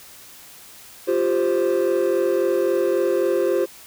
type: chord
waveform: triangle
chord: F suspended second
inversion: none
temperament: just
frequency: 349.2 / 392.9 / 523.8 Hz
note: F4 / G4 / C5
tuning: 0 / +4 / +2 cents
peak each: -19 dBFS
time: 1.07-3.66 s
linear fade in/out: 20 ms
effects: tanh soft clip ceiling -10 dBFS + white hiss -44 dBFS RMS until 3.86 s